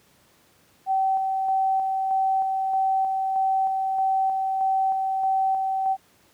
sine tone with tremolo, 768 Hz, G5, 36 cents flat, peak -19 dBFS, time 0.86-5.97 s, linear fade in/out 50 ms, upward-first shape square, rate 1.6 Hz, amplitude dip 30%, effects pink hiss -59 dBFS RMS until 6.33 s + high-pass 100 Hz 12 dB/octave

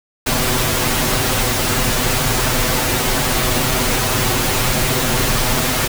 pink noise with comb filter, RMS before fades -17 dBFS, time 0.26-5.88 s, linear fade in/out 10 ms, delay 7.9 ms, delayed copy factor +0.9, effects none

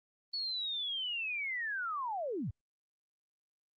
sine linear sweep, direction down, 4451 to 73 Hz, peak -34 dBFS, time 0.33-2.51 s, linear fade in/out 10 ms, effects Opus 24 kbps

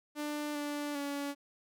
sawtooth tone with pitch steps, 296.7 / 292.3 / 283.8 Hz, D4 / D4 / C#4, +18 / -8 / +41 cents, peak -31 dBFS, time 0.15-1.35 s, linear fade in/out 50 ms, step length 400 ms, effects none

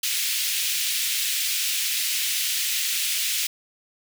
pink high-pass noise, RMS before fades -25 dBFS, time 0.03-3.47 s, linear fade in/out 5 ms, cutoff 2400 Hz, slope 24 dB/octave, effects none

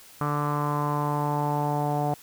sawtooth tone with low-pass filter sweep, 146.83 Hz, D3, in tune, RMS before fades -26 dBFS, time 0.21-2.14 s, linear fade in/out 0 ms, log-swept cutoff 1200 to 760 Hz, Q 5.7, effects white hiss -50 dBFS RMS until 2.22 s

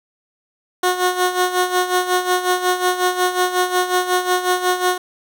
15% pulse tone with tremolo, 363.2 Hz, F#4, 32 cents flat, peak -7 dBFS, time 0.83-4.98 s, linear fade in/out 5 ms, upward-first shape sine, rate 5.5 Hz, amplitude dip 70%, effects none

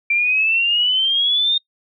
sine exponential sweep, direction up, 2349 to 3683 Hz, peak -14 dBFS, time 0.1-1.58 s, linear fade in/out 5 ms, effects noise-tail reverb RT60 0.1 s tail -23 dB re dry

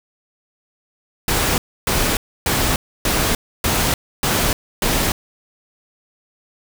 pink noise bursts, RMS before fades -18 dBFS, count 7, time 1.28-5.12 s, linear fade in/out 2 ms, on 300 ms, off 290 ms, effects none

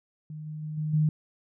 sine tone with level steps, 153.6 Hz, D#3, 22 cents flat, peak -36 / -34 / -32 / -27 / -20 dBFS, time 0.3-1.09 s, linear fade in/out 2 ms, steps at 0.46 / 0.62 / 0.77 / 0.93 s, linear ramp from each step 10 ms, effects none

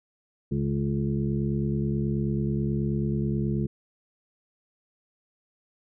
harmonic tone with a mistuned harmonic, 69.3 Hz, C#2, in tune, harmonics 1 / 2 / 3 / 5 / 6, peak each -34 / -27 / -28 / -33 / -39 dBFS, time 0.51-3.67 s, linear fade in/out 10 ms, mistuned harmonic 6, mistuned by +50 cents, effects none

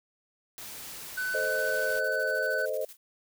white noise, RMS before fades -42 dBFS, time 0.58-1.99 s, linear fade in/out 0 ms
triangle tone, 1505 Hz, F#6, 29 cents sharp, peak -27 dBFS, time 1.17-2.66 s, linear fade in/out 10 ms
sine chord, A diminished, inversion none, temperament equal, 440 / 523.3 / 622.3 Hz, A4 / C5 / Eb5, 0 / 0 / 0 cents, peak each -35 / -32 / -32 dBFS, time 1.34-2.85 s, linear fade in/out 5 ms
blue noise with tremolo, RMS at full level -46 dBFS, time 1.35-2.97 s, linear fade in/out 20 ms, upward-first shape square, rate 13 Hz, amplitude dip 70%
effects none

